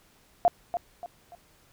sine tone with echo, 699 Hz, F5, 1 cent sharp, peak -16 dBFS, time 0.45-0.48 s, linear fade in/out 0 ms, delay 290 ms, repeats 3, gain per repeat -9 dB, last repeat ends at 1.35 s, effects pink hiss -61 dBFS RMS until 1.72 s

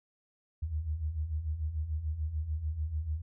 sine beating tone pair, 72.8 / 79.6 Hz, D2 / D#2, -15 / +40 cents, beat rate 6.8 Hz, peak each -38 / -32 dBFS, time 0.62-3.22 s, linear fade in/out 10 ms, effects none

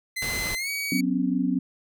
sawtooth tone with pitch glide, 2049 to 2260 Hz, C7 to C#7, -37 to +33 cents, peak -24 dBFS, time 0.16-1.01 s, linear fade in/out 10 ms, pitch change +170 cents, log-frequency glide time 0.56-0.69 s
pink noise, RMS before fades -33 dBFS, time 0.22-0.55 s, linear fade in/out 2 ms
sine chord, F# suspended fourth, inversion none, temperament equal with one note detuned, 185 / 252.6 / 277.2 Hz, F#3 / B3 / C#4, 0 / +39 / 0 cents, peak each -27 / -25 / -26 dBFS, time 0.92-1.59 s, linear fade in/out 2 ms
effects none

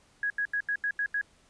sine tone bursts, 1661.2 Hz, G#6, in tune, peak -26 dBFS, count 7, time 0.23-1.213 s, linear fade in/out 2 ms, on 71 ms, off 81 ms, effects pink hiss -63 dBFS RMS until 1.49 s + resampled to 22050 Hz

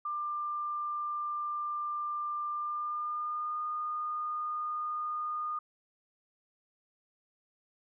sine tone with pitch glide, 1191 to 1222.4 Hz, D6 to D#6, +24 to -31 cents, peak -32 dBFS, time 0.05-5.59 s, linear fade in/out 5 ms, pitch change +45 cents, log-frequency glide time 2.5-3.62 s, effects none

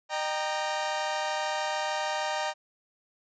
sawtooth chord, Eb major, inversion none, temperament equal with one note detuned, 610.5 / 784 / 932.3 Hz, Eb5 / G5 / Bb5, -33 / 0 / 0 cents, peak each -29 dBFS, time 0.09-2.54 s, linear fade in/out 50 ms, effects resampled to 16000 Hz

